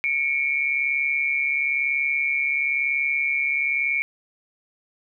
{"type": "tone pair together", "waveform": "sine", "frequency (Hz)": [2208, 2349], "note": ["C#7", "D7"], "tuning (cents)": [-7, 0], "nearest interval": "minor second", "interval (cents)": 107, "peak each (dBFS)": -23, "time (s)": [0.04, 4.02], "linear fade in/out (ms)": 0, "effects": []}